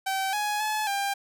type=tone with pitch steps; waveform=sawtooth; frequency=771 / 836 / 857 / 797 Hz; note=G5 / G#5 / A5 / G5; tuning=-29 / +11 / -46 / +28 cents; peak=-22 dBFS; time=0.06-1.14 s; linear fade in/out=10 ms; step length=270 ms; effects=none